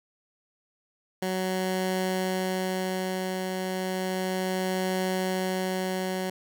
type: tone with tremolo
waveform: 15% pulse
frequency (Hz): 186.4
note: F#3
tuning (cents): +13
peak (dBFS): -19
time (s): 1.22-6.3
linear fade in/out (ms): 5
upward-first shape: triangle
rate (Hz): 0.33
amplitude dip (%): 35
effects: none